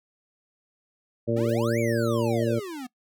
harmonic tone, 115.7 Hz, A#2, 13 cents flat, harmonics 1 / 2 / 3 / 4 / 5, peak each -28 / -28 / -28 / -28 / -28 dBFS, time 1.27-2.6 s, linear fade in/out 20 ms
square exponential two-way sweep, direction up then down, 240.2 to 2362 to 240.2 Hz, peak -34 dBFS, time 1.36-2.87 s, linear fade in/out 10 ms, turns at 1.79 s
blue noise with exponential decay, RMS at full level -41 dBFS, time 1.49-1.59 s, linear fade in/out 2 ms, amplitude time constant 21 ms
effects noise-tail reverb RT60 0.1 s tail -21 dB re dry

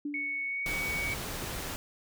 sine tone with exponential decay, 291.3 Hz, D4, 14 cents flat, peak -30 dBFS, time 0.05-0.56 s, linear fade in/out 5 ms, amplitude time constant 110 ms
sine tone with pitch glide, 2217 to 2249 Hz, C#7 to C#7, 0 to +24 cents, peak -31 dBFS, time 0.14-1.14 s, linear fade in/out 2 ms, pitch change +24 cents, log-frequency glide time 0.47-0.73 s
pink noise, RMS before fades -37 dBFS, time 0.66-1.76 s, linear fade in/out 0 ms
effects none

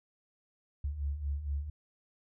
sine beating tone pair, 68.3 / 72.6 Hz, C#2 / D2, -25 / -19 cents, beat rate 4.3 Hz, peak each -39 / -33 dBFS, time 0.84-1.7 s, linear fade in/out 5 ms, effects none

